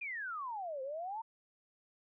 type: exponential two-way sweep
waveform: sine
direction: down then up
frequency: 2489 to 514 to 931 Hz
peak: -38 dBFS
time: 0.01-1.22 s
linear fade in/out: 10 ms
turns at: 0.82 s
effects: none